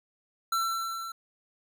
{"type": "tone with level ramp", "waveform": "square", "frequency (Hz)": 1345, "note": "E6", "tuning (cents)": 34, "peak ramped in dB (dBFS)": [-25, -37], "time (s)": [0.52, 1.12], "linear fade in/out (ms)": 5, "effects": []}